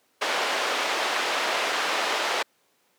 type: band-pass noise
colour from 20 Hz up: pink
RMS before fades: -26 dBFS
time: 0.21-2.43 s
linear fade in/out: 10 ms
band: 510 to 4100 Hz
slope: 12 dB/octave
effects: pink hiss -66 dBFS RMS until 2.98 s + high-pass 300 Hz 12 dB/octave